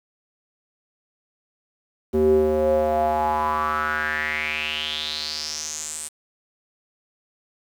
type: tone with band-pass filter sweep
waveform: square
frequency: 76.7 Hz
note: D#2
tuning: 24 cents flat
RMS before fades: -23 dBFS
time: 2.13-6.09 s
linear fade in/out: 20 ms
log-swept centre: 330 to 8800 Hz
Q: 6
effects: 8-bit